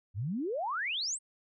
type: exponential sweep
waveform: sine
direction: up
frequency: 87.31 to 8910 Hz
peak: -31 dBFS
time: 0.14-1.19 s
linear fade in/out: 50 ms
effects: none